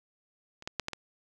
clicks, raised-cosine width 0.2 ms, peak -30 / -17 / -12 / -15 / -20 dBFS, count 5, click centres 0.624 / 0.675 / 0.797 / 0.884 / 0.933 s, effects none

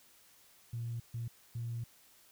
sine tone bursts at uneven times, 117.3 Hz, A#2, 11 cents sharp, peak -35 dBFS, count 3, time 0.73-1 / 1.14-1.28 / 1.55-1.84 s, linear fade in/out 5 ms, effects tanh soft clip ceiling -31 dBFS + white hiss -63 dBFS RMS until 2.31 s

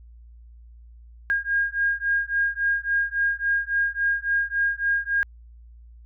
sine beating tone pair, 1621 / 1624.6 Hz, G#6 / G#6, -42 / -39 cents, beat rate 3.6 Hz, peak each -24 dBFS, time 1.3-5.23 s, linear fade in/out 0 ms, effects added 58 Hz sine -44 dBFS peak until 6.05 s

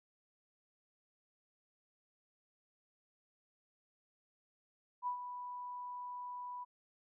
sine tone with ADSR envelope, 986 Hz, B5, 3 cents flat, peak -33 dBFS, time 5.02-6.65 s, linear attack 50 ms, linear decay 97 ms, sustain -9 dB, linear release 22 ms, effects none

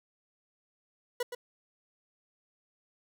40% pulse tone with echo, 488.1 Hz, B4, 20 cents flat, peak -28 dBFS, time 1.2-1.23 s, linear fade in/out 5 ms, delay 120 ms, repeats 1, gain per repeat -8 dB, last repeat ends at 1.35 s, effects none

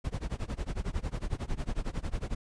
brown noise with tremolo, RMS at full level -30 dBFS, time 0.04-2.35 s, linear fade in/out 10 ms, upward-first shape sine, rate 11 Hz, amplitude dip 95%, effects resampled to 22050 Hz

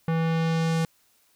square tone with low-pass filter sweep, 163.4 Hz, E3, 15 cents flat, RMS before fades -24 dBFS, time 0.08-0.85 s, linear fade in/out 2 ms, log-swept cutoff 1900 to 10000 Hz, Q 0.83, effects white hiss -64 dBFS RMS until 1.35 s

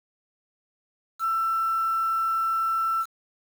sine tone with quantisation, 1334 Hz, E6, 20 cents sharp, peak -22 dBFS, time 1.19-3.06 s, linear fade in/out 50 ms, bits 7, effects none

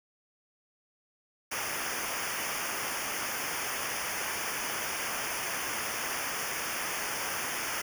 pink noise with comb filter, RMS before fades -34 dBFS, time 1.51-7.82 s, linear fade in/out 10 ms, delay 0.25 ms, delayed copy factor -0.95, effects none

